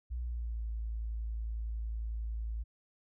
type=tone with pitch glide; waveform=sine; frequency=60.5 to 55.48 Hz; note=B1 to A1; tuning=-35 to +15 cents; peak=-34 dBFS; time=0.1-2.64 s; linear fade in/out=20 ms; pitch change=-150 cents; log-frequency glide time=0.2-0.64 s; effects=none